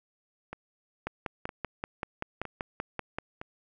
two click trains, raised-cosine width 0.5 ms, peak -23 / -17 dBFS, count 4 / 12, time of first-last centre 0.53-3.415 / 1.07-3.185 s, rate 1.04 / 5.2 Hz, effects none

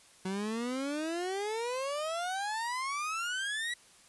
30% pulse exponential sweep, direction up, 185 to 1958 Hz, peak -30 dBFS, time 0.25-3.74 s, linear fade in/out 5 ms, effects white hiss -59 dBFS RMS until 4.08 s + resampled to 24000 Hz

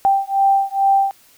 sine beating tone pair, 784 / 786.3 Hz, G5 / G5, 0 / +5 cents, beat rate 2.3 Hz, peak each -16 dBFS, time 0.05-1.11 s, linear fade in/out 0 ms, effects white hiss -51 dBFS RMS until 1.37 s

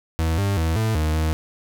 40% pulse tone with pitch steps, 81 / 99.7 / 81.1 / 110.5 / 77.6 / 79 Hz, E2 / G2 / E2 / A2 / D#2 / D#2, -30 / +30 / -28 / +8 / -4 / +27 cents, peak -18 dBFS, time 0.19-1.33 s, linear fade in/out 0 ms, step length 190 ms, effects none

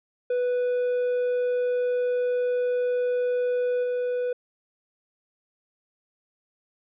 triangle tone with level steps, 493.9 Hz, B4, in tune, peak -20 / -22 dBFS, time 0.3-4.33 s, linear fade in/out 5 ms, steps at 3.83 s, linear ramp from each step 10 ms, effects resampled to 8000 Hz

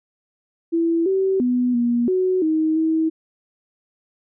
sine tone with pitch steps, 332.9 / 383.5 / 247.8 / 238.9 / 370.9 / 315 / 320.1 Hz, E4 / G4 / B3 / A#3 / F#4 / D#4 / D#4, +17 / -38 / +6 / +43 / +4 / +21 / +49 cents, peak -16 dBFS, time 0.72-3.1 s, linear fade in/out 20 ms, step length 340 ms, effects none

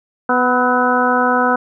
harmonic tone with a mistuned harmonic, 248.6 Hz, B3, 12 cents sharp, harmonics 1 / 2 / 3 / 4 / 5 / 6, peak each -19 / -19 / -19 / -19 / -19 / -19 dBFS, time 0.29-1.56 s, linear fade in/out 5 ms, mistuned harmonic 5, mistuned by +53 cents, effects none

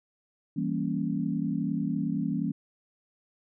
sine chord, E diminished seventh, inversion none, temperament equal, 164.81 / 196 / 233.1 / 277.2 Hz, E3 / G3 / Bb3 / Db4, 0 / 0 / 0 / 0 cents, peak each -32 dBFS, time 0.56-2.52 s, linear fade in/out 10 ms, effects none

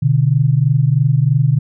sine tone pair together, 125.2 / 148.29 Hz, B2 / D3, +24 / +17 cents, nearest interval minor third, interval 293 cents, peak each -13 dBFS, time 0.02-1.59 s, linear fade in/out 10 ms, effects none

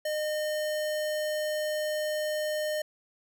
square tone, 610 Hz, D#5, 34 cents flat, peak -29 dBFS, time 0.05-2.82 s, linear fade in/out 5 ms, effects none

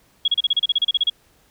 sine tone bursts, 3325 Hz, G#7, 1 cent sharp, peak -14 dBFS, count 14, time 0.25-1.099 s, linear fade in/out 5 ms, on 30 ms, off 33 ms, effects pink hiss -58 dBFS RMS until 1.5 s

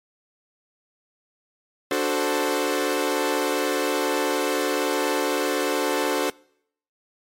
sawtooth chord, D dominant seventh, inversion none, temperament equal, 293.7 / 370 / 440 / 523.3 Hz, D4 / F#4 / A4 / C5, 0 / 0 / 0 / 0 cents, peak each -23 dBFS, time 1.91-6.3 s, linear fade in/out 2 ms, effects noise-tail reverb RT60 0.7 s tail -25 dB re dry + MP3 64 kbps

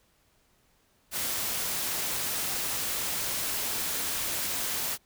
white noise, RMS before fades -31 dBFS, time 1.11-4.98 s, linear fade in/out 50 ms, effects pink hiss -67 dBFS RMS until 5.05 s

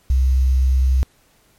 sine tone with quantisation, 64.9 Hz, C2, 13 cents flat, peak -12 dBFS, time 0.1-1.03 s, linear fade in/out 0 ms, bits 7, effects pink hiss -57 dBFS RMS until 1.58 s + MP3 64 kbps

